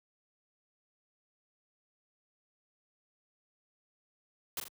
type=noise with echo; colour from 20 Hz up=white; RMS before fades=-36 dBFS; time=4.57-4.6 s; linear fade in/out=2 ms; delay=41 ms; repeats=2; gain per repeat=-6 dB; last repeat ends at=4.682 s; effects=high-pass 60 Hz 12 dB/octave